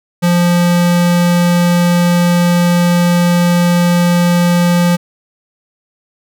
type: tone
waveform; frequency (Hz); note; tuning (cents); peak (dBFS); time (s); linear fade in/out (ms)
square; 174.61; F3; 0; -9; 0.22-4.97; 20
effects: none